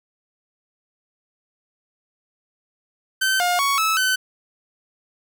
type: tone with pitch steps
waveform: sawtooth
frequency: 1540 / 711 / 1115 / 1303 / 1520 Hz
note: G6 / F5 / C#6 / E6 / F#6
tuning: -31 / +31 / +10 / -20 / +46 cents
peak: -14 dBFS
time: 3.21-4.16 s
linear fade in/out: 10 ms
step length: 190 ms
effects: none